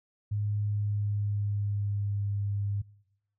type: tone with pitch glide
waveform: sine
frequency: 103.83 to 101.17 Hz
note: G#2 to G#2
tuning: 0 to -45 cents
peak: -27 dBFS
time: 0.31-2.82 s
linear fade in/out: 10 ms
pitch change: -45 cents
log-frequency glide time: 0.58-2.29 s
effects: noise-tail reverb RT60 0.9 s tail -25 dB re dry